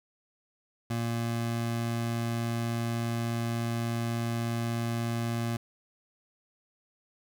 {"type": "tone", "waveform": "25% pulse", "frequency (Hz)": 116.54, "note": "A#2", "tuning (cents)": 0, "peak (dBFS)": -25, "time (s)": [0.9, 5.57], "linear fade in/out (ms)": 5, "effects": []}